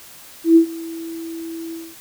sine tone with ADSR envelope, 329.6 Hz, E4, in tune, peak -5 dBFS, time 0.44-1.96 s, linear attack 120 ms, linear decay 96 ms, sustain -22 dB, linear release 230 ms, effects white hiss -42 dBFS RMS until 2 s

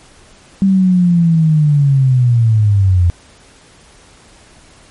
sine linear sweep, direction down, 196 to 85.1 Hz, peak -7 dBFS, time 0.62-3.1 s, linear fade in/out 0 ms, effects pink hiss -44 dBFS RMS until 4.9 s + MP3 48 kbps

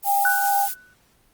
violet noise, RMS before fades -26 dBFS, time 0.02-0.75 s, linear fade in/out 50 ms
sine tone with tremolo, 801 Hz, G5, 37 cents sharp, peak -17 dBFS, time 0.04-0.69 s, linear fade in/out 50 ms, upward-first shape sine, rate 2.4 Hz, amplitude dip 50%
sine tone with exponential decay, 1490 Hz, F#6, 12 cents sharp, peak -15 dBFS, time 0.25-0.94 s, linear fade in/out 2 ms, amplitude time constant 150 ms
effects pink hiss -60 dBFS RMS until 1.33 s + Opus 24 kbps

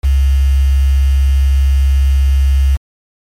sine tone with quantisation, 68 Hz, C#2, 33 cents flat, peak -7 dBFS, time 0.03-2.77 s, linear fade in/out 20 ms, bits 5, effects MP3 64 kbps

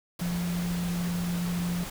sine tone in noise, 174.61 Hz, F3, in tune, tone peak -27 dBFS, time 0.21-1.84 s, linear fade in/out 5 ms, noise pink, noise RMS -38 dBFS, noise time 0.19-1.9 s, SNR +8 dB, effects none

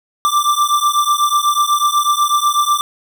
square beating tone pair, 1174.7 / 1182.8 Hz, D6 / D6, 0 / +12 cents, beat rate 8.1 Hz, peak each -16 dBFS, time 0.25-2.81 s, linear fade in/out 0 ms, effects none

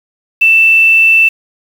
sine tone with quantisation, 2661 Hz, E7, 16 cents sharp, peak -4 dBFS, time 0.41-1.29 s, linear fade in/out 10 ms, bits 5, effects none

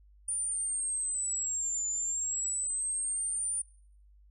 sine linear two-way sweep, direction down then up, 9320 to 7040 to 9320 Hz, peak -30 dBFS, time 0.28-3.62 s, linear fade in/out 5 ms, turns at 1.87 s, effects noise-tail reverb RT60 0.6 s tail -23 dB re dry + added 50 Hz sine -56 dBFS peak until 4.3 s

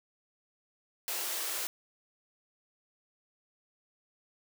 white high-pass noise, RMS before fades -35 dBFS, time 1.08-1.67 s, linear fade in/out 0 ms, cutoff 310 Hz, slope 96 dB/octave, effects none

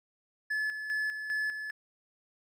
triangle tone with tremolo, 1722 Hz, A6, 38 cents flat, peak -27 dBFS, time 0.5-1.71 s, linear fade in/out 10 ms, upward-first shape square, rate 2.5 Hz, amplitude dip 55%, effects none

